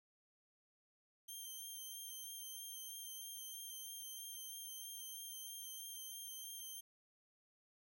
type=tone with vibrato; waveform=5% pulse; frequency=3157 Hz; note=G7; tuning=12 cents sharp; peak=-40 dBFS; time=1.28-6.81 s; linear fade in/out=10 ms; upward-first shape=triangle; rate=3.1 Hz; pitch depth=23 cents each way; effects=none